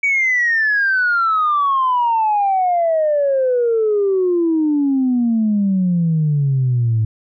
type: exponential sweep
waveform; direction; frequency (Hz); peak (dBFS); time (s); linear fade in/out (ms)
sine; down; 2282 to 108; -12; 0.03-7.05; 5
effects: tanh soft clip ceiling -9 dBFS